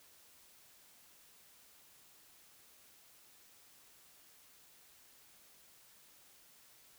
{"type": "silence", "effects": ["white hiss -63 dBFS RMS until 6.98 s"]}